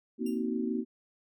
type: chord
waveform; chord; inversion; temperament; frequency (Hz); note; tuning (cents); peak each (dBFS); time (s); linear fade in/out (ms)
sine; C half-diminished seventh; third; just; 235.5 / 261.6 / 314 / 376.7; Bb3 / C4 / Eb4 / Gb4; +18 / 0 / +16 / +31; -32 / -35 / -36 / -36; 0.18-0.85; 50
type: tone with exponential decay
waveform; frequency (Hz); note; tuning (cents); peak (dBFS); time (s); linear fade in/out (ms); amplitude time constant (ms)
10% pulse; 2790; F7; -2; -36; 0.26-0.47; 5; 44
effects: none